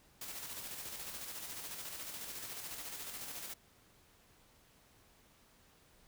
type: noise with tremolo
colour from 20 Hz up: white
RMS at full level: -44 dBFS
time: 0.21-3.54 s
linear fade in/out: 5 ms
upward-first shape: square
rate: 14 Hz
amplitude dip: 35%
effects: pink hiss -66 dBFS RMS until 6.07 s